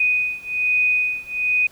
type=beating tone pair; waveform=sine; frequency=2489 / 2490.2 Hz; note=D#7 / D#7; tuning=0 / +1 cents; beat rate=1.2 Hz; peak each=-20 / -21 dBFS; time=0-1.67 s; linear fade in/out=5 ms; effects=pink hiss -50 dBFS RMS until 1.71 s